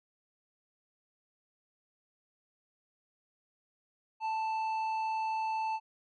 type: tone with tanh clipping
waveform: sine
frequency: 882 Hz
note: A5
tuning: 4 cents sharp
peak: -32 dBFS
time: 4.2-5.8 s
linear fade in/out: 50 ms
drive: 8 dB
effects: none